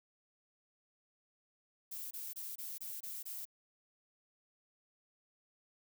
violet noise bursts, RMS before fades -44 dBFS, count 7, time 1.91-3.454 s, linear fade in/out 10 ms, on 200 ms, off 24 ms, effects none

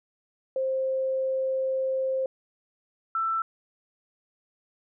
sine tone pair in turn, 527 / 1331.5 Hz, C5 / E6, +12 / +17 cents, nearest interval octave + major third, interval 1605 cents, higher second, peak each -24 dBFS, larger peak neither, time 0.56-2.26 / 3.15-3.42 s, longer first, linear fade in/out 2 ms, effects none

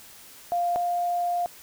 sine tone pair in turn, 698.5 / 702.1 Hz, F5 / F5, 0 / +9 cents, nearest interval unison, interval 9 cents, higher second, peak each -22 / -23 dBFS, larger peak first, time 0.52-0.76 / 0.76-1.46 s, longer second, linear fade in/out 0 ms, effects white hiss -48 dBFS RMS until 1.62 s

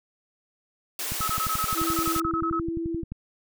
white high-pass noise, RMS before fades -31 dBFS, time 0.99-2.2 s, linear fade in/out 2 ms, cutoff 280 Hz, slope 48 dB/octave
click train, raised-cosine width 5 ms, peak -21 dBFS, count 24, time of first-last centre 1.12-3.12 s, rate 11.5 Hz
sine tone bursts, 1287 Hz, E6, 42 cents flat, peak -25 dBFS, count 15, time 1.21-2.594 s, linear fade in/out 2 ms, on 68 ms, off 26 ms
sine tone with pitch glide, 329.6 to 332.3 Hz, E4 to E4, 0 to +14 cents, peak -27 dBFS, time 1.74-3.04 s, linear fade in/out 50 ms, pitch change +14 cents, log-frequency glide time 2.41-2.6 s
effects none

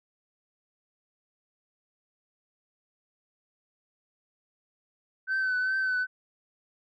sine tone with vibrato, 1523 Hz, F#6, 50 cents sharp, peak -23 dBFS, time 5.27-6.07 s, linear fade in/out 50 ms, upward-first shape triangle, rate 2.5 Hz, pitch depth 38 cents each way, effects tanh soft clip ceiling -23 dBFS

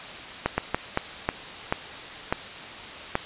slowing click train, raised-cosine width 0.5 ms, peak -7 dBFS, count 8, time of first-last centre 0.46-3.154 s, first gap 120 ms, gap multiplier 1.38, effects white hiss -38 dBFS RMS until 3.25 s + resampled to 8000 Hz

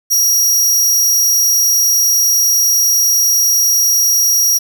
sawtooth tone, 5690 Hz, F8, 31 cents sharp, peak -7 dBFS, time 0.1-4.59 s, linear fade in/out 20 ms, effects 7-bit

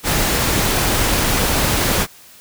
pink noise, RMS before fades -17 dBFS, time 0.03-2.07 s, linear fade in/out 50 ms, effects white hiss -44 dBFS RMS until 2.4 s

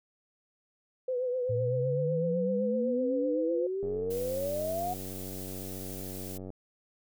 sine tone with vibrato, 502 Hz, B4, 28 cents sharp, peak -28 dBFS, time 1.08-3.67 s, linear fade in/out 5 ms, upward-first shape triangle, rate 7.9 Hz, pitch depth 61 cents each way
sine exponential sweep, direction up, 110 to 735 Hz, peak -30 dBFS, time 1.49-4.94 s, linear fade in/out 10 ms
click train, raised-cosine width 2 ms, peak -29 dBFS, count 252, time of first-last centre 3.83-6.503 s, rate 93.9 Hz
blue noise, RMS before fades -44 dBFS, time 4.1-6.38 s, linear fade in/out 10 ms
effects none

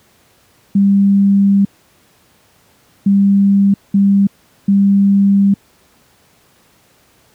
sine tone bursts at uneven times, 198.4 Hz, G3, 21 cents sharp, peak -7 dBFS, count 4, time 0.75-1.65 / 3.06-3.74 / 3.94-4.27 / 4.68-5.54 s, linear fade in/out 5 ms, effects pink hiss -52 dBFS RMS until 7.34 s + high-pass 80 Hz 12 dB/octave

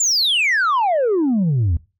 sine exponential sweep, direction down, 7410 to 76.3 Hz, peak -12 dBFS, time 0-1.77 s, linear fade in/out 5 ms, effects noise-tail reverb RT60 0.3 s tail -22 dB re dry + tanh soft clip ceiling -13 dBFS

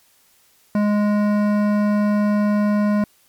triangle tone with hard clipping, 207.7 Hz, G#3, in tune, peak -17 dBFS, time 0.75-3.04 s, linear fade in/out 2 ms, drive 18 dB, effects white hiss -57 dBFS RMS until 3.28 s + MP3 96 kbps

